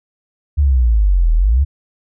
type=exponential two-way sweep; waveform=sine; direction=down then up; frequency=75.3 to 38.89 to 75.3 Hz; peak=-9 dBFS; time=0.57-1.65 s; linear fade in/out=20 ms; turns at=1.34 s; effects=none